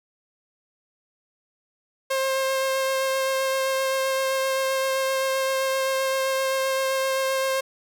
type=tone with vibrato; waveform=sawtooth; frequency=532 Hz; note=C5; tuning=29 cents sharp; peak=-18 dBFS; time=2.1-7.61 s; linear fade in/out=10 ms; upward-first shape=sine; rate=7.7 Hz; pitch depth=11 cents each way; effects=none